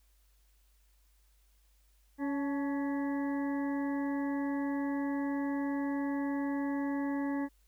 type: harmonic tone with a mistuned harmonic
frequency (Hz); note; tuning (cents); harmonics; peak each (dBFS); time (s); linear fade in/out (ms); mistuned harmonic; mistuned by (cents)
279.8; C#4; +16; 1 / 2 / 3 / 4 / 6 / 7; -31 / -43 / -43 / -49 / -47 / -49; 2.18-7.49; 50; 3; +53
effects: added 50 Hz sine -64 dBFS peak until 7.67 s + white hiss -73 dBFS RMS until 7.67 s